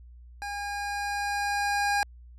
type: tone with level ramp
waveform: 25% pulse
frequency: 813 Hz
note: G#5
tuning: 37 cents flat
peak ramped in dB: -29 to -19 dBFS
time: 0.42-2.03 s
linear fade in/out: 0 ms
effects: added 60 Hz sine -46 dBFS peak until 2.38 s + low-pass 9000 Hz 12 dB/octave